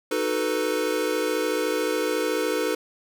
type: chord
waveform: square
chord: B dominant seventh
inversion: first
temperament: equal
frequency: 311.1 / 370 / 440 / 493.9 Hz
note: D#4 / F#4 / A4 / B4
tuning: 0 / 0 / 0 / 0 cents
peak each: -30 / -32 / -28 / -28 dBFS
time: 0.11-2.75 s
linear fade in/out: 5 ms
effects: none